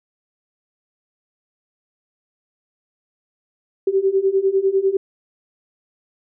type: beating tone pair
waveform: sine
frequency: 381.6 / 391.6 Hz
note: G4 / G4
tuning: -47 / -2 cents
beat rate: 10 Hz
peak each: -19 / -17 dBFS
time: 3.87-4.97 s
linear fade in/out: 5 ms
effects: none